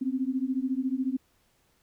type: beating tone pair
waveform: sine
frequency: 254.5 / 268.5 Hz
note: C4 / C4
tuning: -48 / +45 cents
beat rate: 14 Hz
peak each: -29 dBFS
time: 0.01-1.17 s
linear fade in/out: 10 ms
effects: pink hiss -68 dBFS RMS until 1.82 s